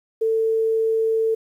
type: tone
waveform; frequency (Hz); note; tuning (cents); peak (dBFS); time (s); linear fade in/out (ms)
sine; 446.3; A4; +25; -17; 0.21-1.35; 10
effects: 9-bit